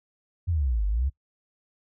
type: exponential two-way sweep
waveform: sine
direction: down then up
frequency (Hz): 92.2 to 48.13 to 72.4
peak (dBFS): -22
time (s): 0.47-1.1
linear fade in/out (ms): 20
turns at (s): 0.86
effects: noise-tail reverb RT60 0.1 s tail -21 dB re dry